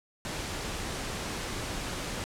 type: noise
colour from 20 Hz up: pink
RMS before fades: -35 dBFS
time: 0.25-2.24 s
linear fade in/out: 0 ms
effects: low-pass 9000 Hz 12 dB/octave